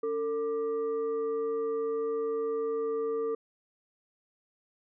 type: tone with frequency modulation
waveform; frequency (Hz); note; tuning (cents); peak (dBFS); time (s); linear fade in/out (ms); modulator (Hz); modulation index
sine; 450.3; A4; +40; -28; 0.03-3.35; 5; 734; 0.41
effects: none